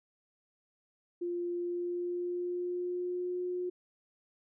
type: tone with pitch glide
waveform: sine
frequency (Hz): 349.2 to 359.6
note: F4 to F#4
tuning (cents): 0 to -49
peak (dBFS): -32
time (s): 1.21-3.7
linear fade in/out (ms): 10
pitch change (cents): +51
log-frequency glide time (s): 1.5-3.41
effects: none